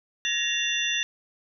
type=tone cluster; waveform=sine; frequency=1701 / 1867 / 2768 / 3523 / 5920 Hz; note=G#6 / A#6 / F7 / A7 / F#8; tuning=+41 / +2 / -16 / +1 / 0 cents; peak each=-35 / -31 / -28 / -28 / -34 dBFS; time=0.25-1.03 s; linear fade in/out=0 ms; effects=none